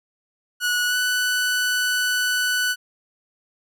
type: tone with pitch glide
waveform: sawtooth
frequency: 1466 to 1489.9 Hz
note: F#6 to F#6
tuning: -16 to +12 cents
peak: -16 dBFS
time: 0.6-2.76 s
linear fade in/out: 50 ms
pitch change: +28 cents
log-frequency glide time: 0.87-0.96 s
effects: none